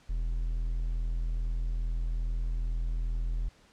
triangle tone, 41.2 Hz, E1, in tune, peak -26 dBFS, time 0.09-3.49 s, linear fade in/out 10 ms, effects pink hiss -61 dBFS RMS until 3.72 s + low-pass 7000 Hz 12 dB/octave

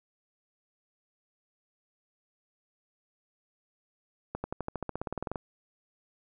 accelerating click train, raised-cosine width 1 ms, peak -19 dBFS, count 17, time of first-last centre 4.35-5.358 s, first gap 90 ms, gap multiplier 0.95, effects none

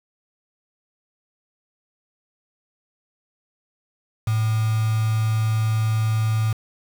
sine tone with quantisation, 110 Hz, A2, in tune, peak -18 dBFS, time 4.27-6.53 s, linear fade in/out 5 ms, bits 5, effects none

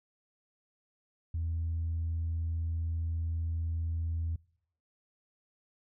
sine tone, 82.41 Hz, E2, in tune, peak -29 dBFS, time 1.34-4.36 s, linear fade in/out 5 ms, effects noise-tail reverb RT60 0.7 s tail -25 dB re dry + tanh soft clip ceiling -27 dBFS

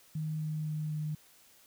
sine tone with pitch steps, 155.56 / 154.57 / 153.6 / 152.62 Hz, D#3 / D#3 / D#3 / D#3, 0 / -11 / -22 / -33 cents, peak -32 dBFS, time 0.15-1.15 s, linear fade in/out 5 ms, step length 250 ms, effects white hiss -61 dBFS RMS until 1.66 s

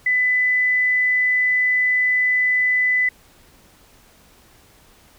sine tone, 2000 Hz, B6, 21 cents sharp, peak -15 dBFS, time 0.06-3.09 s, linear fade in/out 5 ms, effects pink hiss -52 dBFS RMS until 5.18 s

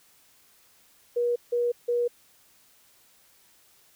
sine tone bursts, 480.4 Hz, B4, 48 cents flat, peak -22 dBFS, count 3, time 1.16-2.08 s, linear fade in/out 10 ms, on 200 ms, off 160 ms, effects white hiss -60 dBFS RMS until 3.95 s

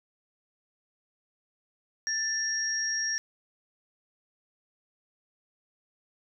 sine tone pair together, 1767 / 5610 Hz, A6 / F8, +7 / +7 cents, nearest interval octave + minor sixth, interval 2000 cents, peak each -31 / -29 dBFS, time 2.07-3.18 s, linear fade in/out 0 ms, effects none

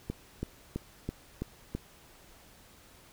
click train, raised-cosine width 3 ms, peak -20 dBFS, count 6, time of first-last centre 0.1-1.75 s, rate 3.03 Hz, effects pink hiss -57 dBFS RMS until 3.12 s

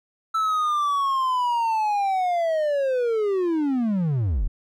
triangle linear sweep, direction down, 1324 to 30.87 Hz, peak -18 dBFS, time 0.34-4.48 s, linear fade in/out 10 ms, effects none

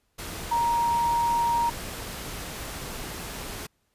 sine tone in noise, 938 Hz, A#5, 11 cents sharp, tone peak -21 dBFS, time 0.51-1.7 s, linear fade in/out 10 ms, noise pink, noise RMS -36 dBFS, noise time 0.18-3.67 s, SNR +12 dB, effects pink hiss -72 dBFS RMS until 3.94 s + resampled to 32000 Hz

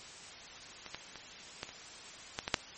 clicks, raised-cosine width 0.2 ms, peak -25 / -21 / -26 / -19 / -28 / -16 / -16 / -7 dBFS, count 8, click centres 0.863 / 0.946 / 1.157 / 1.631 / 1.691 / 2.389 / 2.479 / 2.542 s, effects white hiss -49 dBFS RMS until 2.77 s + MP3 32 kbps

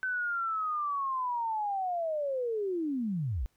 sine linear sweep, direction down, 1530 to 46.14 Hz, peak -29 dBFS, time 0.03-3.46 s, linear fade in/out 0 ms, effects pink hiss -73 dBFS RMS until 3.56 s

